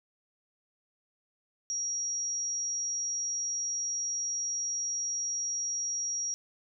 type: tone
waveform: sine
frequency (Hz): 5680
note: F8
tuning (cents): +28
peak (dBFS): -30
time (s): 1.7-6.34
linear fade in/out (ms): 0
effects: none